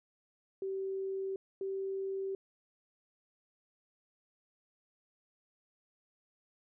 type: tone pair in turn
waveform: sine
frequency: 385.6 / 387.1 Hz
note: G4 / G4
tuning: -28 / -22 cents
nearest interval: unison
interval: 6 cents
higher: second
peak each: -34 / -34 dBFS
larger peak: neither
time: 0.62-1.36 / 1.61-2.35 s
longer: neither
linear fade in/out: 2 ms
effects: none